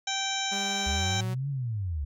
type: harmonic tone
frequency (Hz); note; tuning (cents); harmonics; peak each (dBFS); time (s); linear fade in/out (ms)
779; G5; -11; 1 / 2 / 3 / 4 / 5 / 7 / 8 / 9; -34 / -37 / -37 / -36 / -33 / -39 / -38 / -39; 0.07-1.21; 5
type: tone with pitch glide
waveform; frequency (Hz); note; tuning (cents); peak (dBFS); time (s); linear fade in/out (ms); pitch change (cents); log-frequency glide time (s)
sawtooth; 200 to 186.61; G3 to F#3; +35 to +15; -31; 0.51-1.35; 20; -120; 0.95-1.06
type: linear two-way sweep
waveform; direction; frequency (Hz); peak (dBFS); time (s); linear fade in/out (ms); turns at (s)
sine; up then down; 66.7 to 143.2 to 66.7; -28; 0.86-2.05; 10; 1.49
effects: none